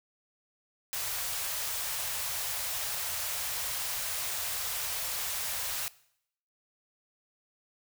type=band-stop noise; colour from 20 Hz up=white; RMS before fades=-34 dBFS; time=0.93-5.88 s; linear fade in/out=0 ms; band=130 to 520 Hz; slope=24 dB/octave; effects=noise-tail reverb RT60 0.7 s tail -20 dB re dry